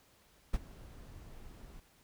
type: noise with ADSR envelope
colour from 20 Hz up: brown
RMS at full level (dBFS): -31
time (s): 0.53-1.8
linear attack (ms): 12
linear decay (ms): 35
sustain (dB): -20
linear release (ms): 7
effects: pink hiss -66 dBFS RMS until 2.03 s